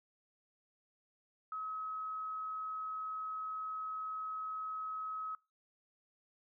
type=tone; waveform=sine; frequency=1279 Hz; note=D#6; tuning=47 cents sharp; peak=-38 dBFS; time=1.52-5.35 s; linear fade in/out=2 ms; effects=noise-tail reverb RT60 0.3 s tail -26 dB re dry